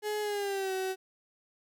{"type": "tone with pitch glide", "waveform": "35% pulse", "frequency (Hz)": [421.6, 377.8], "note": ["G#4", "F#4"], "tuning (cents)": [26, 36], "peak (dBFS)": -29, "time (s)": [0.02, 0.96], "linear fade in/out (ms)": 50, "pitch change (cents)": -190, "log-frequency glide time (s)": [0.21, 0.73], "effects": []}